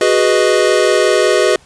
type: chord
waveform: square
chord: G# minor seventh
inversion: third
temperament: equal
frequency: 370 / 415.3 / 493.9 / 622.3 Hz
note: F#4 / G#4 / B4 / D#5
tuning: 0 / 0 / 0 / 0 cents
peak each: -16 dBFS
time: 0.01-1.56 s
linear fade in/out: 2 ms
effects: pink hiss -47 dBFS RMS until 1.65 s + resampled to 22050 Hz